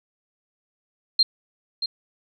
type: tone with echo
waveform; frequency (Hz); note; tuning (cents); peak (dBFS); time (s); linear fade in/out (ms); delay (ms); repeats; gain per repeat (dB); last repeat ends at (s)
sine; 4186; C8; 0; -13; 1.19-1.23; 5; 630; 1; -10; 1.86
effects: none